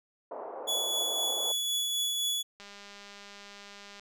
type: band-pass noise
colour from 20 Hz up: pink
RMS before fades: -40 dBFS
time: 0.31-1.52 s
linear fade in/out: 5 ms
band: 470 to 840 Hz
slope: 24 dB/octave
type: tone with tremolo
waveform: sawtooth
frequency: 3404 Hz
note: G#7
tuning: 42 cents sharp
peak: -24 dBFS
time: 0.67-2.43 s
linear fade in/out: 20 ms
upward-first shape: triangle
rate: 3.9 Hz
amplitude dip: 30%
type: click train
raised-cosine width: 0.2 ms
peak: -31 dBFS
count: 283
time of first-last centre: 2.6-3.996 s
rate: 202 Hz
effects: none